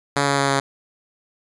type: tone with pitch steps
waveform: 5% pulse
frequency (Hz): 141.4 / 140.18 / 138.97 / 137.77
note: C#3 / C#3 / C#3 / C#3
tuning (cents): +35 / +20 / +5 / -10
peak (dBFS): -6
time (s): 0.16-0.6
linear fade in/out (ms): 5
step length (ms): 110
effects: resampled to 24000 Hz